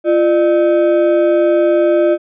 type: ring-modulated tone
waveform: triangle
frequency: 473.9 Hz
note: A#4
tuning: 28 cents sharp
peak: -4 dBFS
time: 0.04-2.18 s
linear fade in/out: 50 ms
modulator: 129 Hz
effects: resampled to 8000 Hz